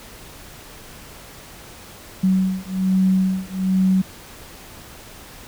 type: beating tone pair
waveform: sine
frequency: 187.7 / 188.9 Hz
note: F#3 / F#3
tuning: +25 / +36 cents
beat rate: 1.2 Hz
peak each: -19 dBFS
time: 2.23-4.02 s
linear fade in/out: 10 ms
effects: pink hiss -41 dBFS RMS until 5.47 s